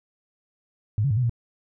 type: tone with pitch steps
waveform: sine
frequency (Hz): 105.5 / 140.5 / 105.2 / 126.4 / 117.6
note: G#2 / C#3 / G#2 / B2 / A#2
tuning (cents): +28 / +24 / +23 / +41 / +16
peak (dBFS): -19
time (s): 0.98-1.295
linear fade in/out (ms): 0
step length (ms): 63
effects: none